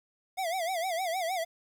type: tone with vibrato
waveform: square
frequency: 707 Hz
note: F5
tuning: 21 cents sharp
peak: -30 dBFS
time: 0.37-1.45 s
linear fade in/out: 20 ms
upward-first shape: sine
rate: 6.5 Hz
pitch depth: 150 cents each way
effects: 10-bit